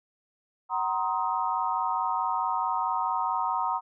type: chord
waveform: sine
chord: C half-diminished seventh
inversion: second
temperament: just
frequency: 753.5 / 941.9 / 1046.5 / 1255.8 Hz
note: Gb5 / Bb5 / C6 / Eb6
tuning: +31 / +18 / 0 / +16 cents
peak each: -32 / -28 / -32 / -32 dBFS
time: 0.69-3.81 s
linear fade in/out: 50 ms
effects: none